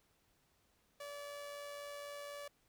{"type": "tone with amplitude modulation", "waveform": "sawtooth", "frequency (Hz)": 576, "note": "D5", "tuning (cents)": -34, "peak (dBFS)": -40, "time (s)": [1, 2.48], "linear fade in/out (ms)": 5, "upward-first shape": "sine", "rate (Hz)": 104, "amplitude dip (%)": 35, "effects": ["pink hiss -75 dBFS RMS until 2.68 s"]}